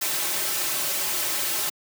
white noise with comb filter, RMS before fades -26 dBFS, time 0.01-1.7 s, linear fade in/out 10 ms, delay 4.2 ms, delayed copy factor -0.9, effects high-pass 200 Hz 12 dB/octave

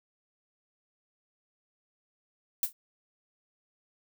violet noise with exponential decay, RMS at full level -23 dBFS, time 2.63-2.73 s, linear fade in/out 2 ms, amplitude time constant 21 ms, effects none

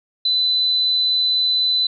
sine tone, 4008 Hz, B7, 25 cents sharp, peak -15 dBFS, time 0.25-1.87 s, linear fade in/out 5 ms, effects none

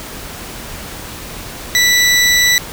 20% pulse tone, 1970 Hz, B6, 5 cents flat, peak -4 dBFS, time 1.75-2.58 s, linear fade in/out 0 ms, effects pink hiss -29 dBFS RMS until 2.72 s

